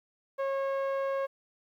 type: tone with low-pass filter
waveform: sawtooth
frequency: 545 Hz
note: C#5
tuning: 29 cents flat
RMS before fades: -31 dBFS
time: 0.38-1.27 s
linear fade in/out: 20 ms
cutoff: 1300 Hz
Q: 0.68
effects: 11-bit